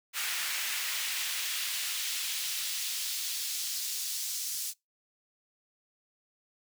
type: noise with high-pass filter sweep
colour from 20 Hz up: pink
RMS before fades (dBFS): -34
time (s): 0.13-4.74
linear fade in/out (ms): 50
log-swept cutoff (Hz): 1800 to 5700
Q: 1.1
effects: noise-tail reverb RT60 0.2 s tail -25 dB re dry